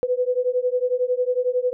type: beating tone pair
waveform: sine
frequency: 493.9 / 504.9 Hz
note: B4 / B4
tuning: 0 / +38 cents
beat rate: 11 Hz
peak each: -22 dBFS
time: 0.03-1.73 s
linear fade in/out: 0 ms
effects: none

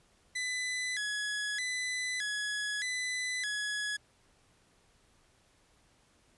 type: tone with vibrato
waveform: sawtooth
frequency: 1836 Hz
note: A#6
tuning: 27 cents flat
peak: -29 dBFS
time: 0.35-3.97 s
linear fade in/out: 10 ms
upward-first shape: square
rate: 0.81 Hz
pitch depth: 150 cents each way
effects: pink hiss -67 dBFS RMS until 6.37 s + resampled to 24000 Hz

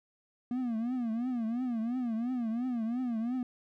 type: tone with vibrato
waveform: triangle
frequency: 238.1 Hz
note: A#3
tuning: 37 cents sharp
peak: -28 dBFS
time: 0.51-3.43 s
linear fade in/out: 2 ms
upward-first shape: triangle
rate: 2.9 Hz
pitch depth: 160 cents each way
effects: none

